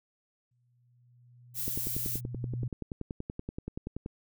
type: tone with exponential growth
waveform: sine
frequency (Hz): 121.8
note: B2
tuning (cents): -24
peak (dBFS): -30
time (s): 0.51-2.68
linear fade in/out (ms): 5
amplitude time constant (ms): 470
type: noise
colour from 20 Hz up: violet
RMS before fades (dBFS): -34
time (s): 1.54-2.21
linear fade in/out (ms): 50
type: click train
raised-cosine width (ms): 3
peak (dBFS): -23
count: 26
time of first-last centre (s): 1.68-4.061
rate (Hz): 10.5
effects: none